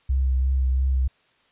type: tone with vibrato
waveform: sine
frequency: 65.41 Hz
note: C2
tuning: in tune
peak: -18 dBFS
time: 0.09-1.08 s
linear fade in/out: 10 ms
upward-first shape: sine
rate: 2.9 Hz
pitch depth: 25 cents each way
effects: white hiss -62 dBFS RMS until 1.51 s + resampled to 8000 Hz